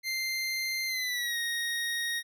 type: tone with pitch glide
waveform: 25% pulse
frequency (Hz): 2089 to 1871.9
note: C7 to A#6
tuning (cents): -3 to +7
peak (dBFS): -26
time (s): 0.03-2.23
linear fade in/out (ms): 50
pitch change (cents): -190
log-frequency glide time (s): 0.87-1.37
effects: none